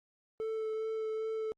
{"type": "tone with vibrato", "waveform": "triangle", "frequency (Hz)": 440, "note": "A4", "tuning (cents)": 0, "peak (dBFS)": -31, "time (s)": [0.4, 1.52], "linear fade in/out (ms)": 0, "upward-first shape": "sine", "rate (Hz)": 2.5, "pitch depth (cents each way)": 11, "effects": ["Opus 24 kbps"]}